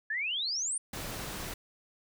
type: exponential sweep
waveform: sine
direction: up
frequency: 1680 to 9397 Hz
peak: -30 dBFS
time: 0.1-0.78 s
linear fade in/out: 5 ms
type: noise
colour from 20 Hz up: pink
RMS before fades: -39 dBFS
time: 0.93-1.54 s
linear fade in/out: 5 ms
effects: none